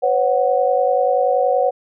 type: chord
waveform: sine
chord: B suspended second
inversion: none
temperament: equal with one note detuned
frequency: 504 / 554.4 / 740 Hz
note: B4 / C#5 / F#5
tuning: +35 / 0 / 0 cents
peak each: -18 dBFS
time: 0.02-1.71 s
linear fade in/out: 20 ms
effects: none